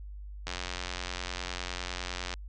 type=click train; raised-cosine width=0.2 ms; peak=-17 dBFS; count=169; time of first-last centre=0.47-2.339 s; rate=89.9 Hz; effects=added 50 Hz sine -40 dBFS peak until 2.48 s + resampled to 24000 Hz